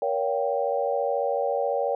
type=chord; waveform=sine; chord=G half-diminished seventh; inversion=first; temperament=just; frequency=470.4 / 564.5 / 705.6 / 784 Hz; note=Bb4 / Db5 / F5 / G5; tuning=+16 / +31 / +18 / 0 cents; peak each=-28 / -26 / -32 / -29 dBFS; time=0.02-1.95 s; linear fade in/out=2 ms; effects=none